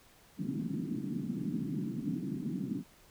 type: band-pass noise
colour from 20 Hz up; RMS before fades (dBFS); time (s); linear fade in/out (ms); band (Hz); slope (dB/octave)
white; -36; 0.37-2.84; 50; 140 to 300; 48
effects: pink hiss -61 dBFS RMS until 3.1 s